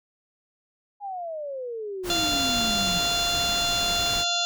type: exponential sweep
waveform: sine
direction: down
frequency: 830.6 to 167.6 Hz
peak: -30 dBFS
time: 1-3.02 s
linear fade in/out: 50 ms
type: noise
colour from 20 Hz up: pink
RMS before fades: -33 dBFS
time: 2.03-4.25 s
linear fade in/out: 50 ms
type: harmonic tone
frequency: 695 Hz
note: F5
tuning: 9 cents flat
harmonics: 1 / 2 / 4 / 5 / 6 / 7 / 8 / 9 / 10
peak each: -30 / -33 / -32 / -27 / -29 / -37 / -40 / -39 / -33 dBFS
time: 2.1-4.45 s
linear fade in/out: 0 ms
effects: none